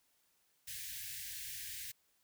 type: band-stop noise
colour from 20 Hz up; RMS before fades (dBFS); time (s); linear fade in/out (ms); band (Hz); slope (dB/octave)
white; -45; 0.67-1.92; 10; 140 to 1600; 96
effects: white hiss -75 dBFS RMS until 2.23 s